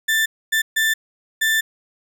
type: tone bursts at uneven times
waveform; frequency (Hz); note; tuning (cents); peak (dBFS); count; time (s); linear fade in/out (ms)
35% pulse; 1773; A6; +13; -14; 4; 0.08-0.26 / 0.52-0.62 / 0.76-0.94 / 1.41-1.61; 10
effects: none